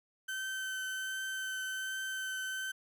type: tone with vibrato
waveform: 35% pulse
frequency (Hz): 1537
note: G6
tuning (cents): -35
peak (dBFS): -34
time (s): 0.28-2.72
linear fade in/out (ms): 10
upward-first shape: triangle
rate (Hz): 1.3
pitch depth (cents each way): 11
effects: none